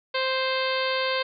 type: harmonic tone with a mistuned harmonic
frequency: 523.3 Hz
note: C5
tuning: in tune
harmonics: 1 / 2 / 3 / 4 / 5 / 6 / 7 / 8 / 9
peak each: -27 / -30 / -32 / -33 / -34 / -35 / -35 / -36 / -37 dBFS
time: 0.14-1.23 s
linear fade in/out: 10 ms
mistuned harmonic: 9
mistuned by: -34 cents
effects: none